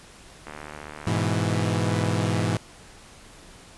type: click train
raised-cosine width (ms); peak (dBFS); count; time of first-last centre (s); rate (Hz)
0.5; -22; 61; 0.47-1.268; 75.2
type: chord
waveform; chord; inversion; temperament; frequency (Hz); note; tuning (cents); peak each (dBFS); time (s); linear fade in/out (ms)
sawtooth; E major; first; equal; 103.83 / 123.47 / 164.81; G#2 / B2 / E3; 0 / 0 / 0; -21 / -24 / -23; 1.07-2.57; 0
effects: pink hiss -48 dBFS RMS until 3.77 s + resampled to 24000 Hz